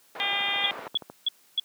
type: band-pass noise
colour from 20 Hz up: pink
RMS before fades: -40 dBFS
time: 0.15-0.88 s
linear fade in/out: 2 ms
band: 520 to 1600 Hz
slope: 12 dB/octave
type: harmonic tone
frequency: 401.4 Hz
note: G4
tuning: 41 cents sharp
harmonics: 2 / 3 / 4 / 5 / 6 / 7 / 8 / 9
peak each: -34 / -39 / -39 / -31 / -32 / -37 / -30 / -33 dBFS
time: 0.2-0.71 s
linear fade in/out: 0 ms
type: click train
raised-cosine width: 1 ms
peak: -26 dBFS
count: 11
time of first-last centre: 0.33-1.099 s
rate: 13 Hz
type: tone bursts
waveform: sine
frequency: 3378 Hz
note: G#7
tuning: 29 cents sharp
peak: -21 dBFS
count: 4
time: 0.64-1.598 s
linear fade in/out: 2 ms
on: 22 ms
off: 290 ms
effects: white hiss -60 dBFS RMS until 1.64 s + high-pass 150 Hz 12 dB/octave